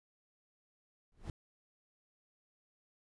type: noise with exponential growth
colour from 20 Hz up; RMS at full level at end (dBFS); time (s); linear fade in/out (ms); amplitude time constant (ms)
brown; -37; 1.12-1.3; 1; 38
effects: resampled to 24000 Hz